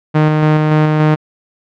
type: tone with tremolo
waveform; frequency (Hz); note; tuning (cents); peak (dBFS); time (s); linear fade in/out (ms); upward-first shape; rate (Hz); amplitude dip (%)
sawtooth; 153.7; D#3; -21; -4; 0.14-1.16; 20; square; 3.5; 25
effects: low-pass 2000 Hz 12 dB/octave